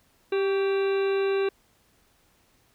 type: harmonic tone with a mistuned harmonic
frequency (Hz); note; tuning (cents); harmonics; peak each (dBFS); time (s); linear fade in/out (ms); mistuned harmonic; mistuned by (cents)
392; G4; 0; 1 / 2 / 3 / 4 / 5 / 6 / 7 / 9 / 10; -22 / -39 / -38 / -38 / -48 / -41 / -40 / -49 / -44; 0.32-1.49; 5; 3; -53
effects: pink hiss -64 dBFS RMS until 2.74 s